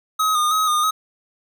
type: tone with vibrato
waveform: square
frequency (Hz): 1244.5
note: D#6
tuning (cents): 0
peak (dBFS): -17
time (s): 0.19-0.91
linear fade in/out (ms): 10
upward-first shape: square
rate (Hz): 3.1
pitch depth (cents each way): 34
effects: none